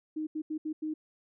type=tone bursts at uneven times; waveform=sine; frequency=310.2 Hz; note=D#4; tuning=5 cents flat; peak=-31 dBFS; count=5; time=0.16-0.27 / 0.35-0.42 / 0.5-0.58 / 0.65-0.73 / 0.82-0.94 s; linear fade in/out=10 ms; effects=none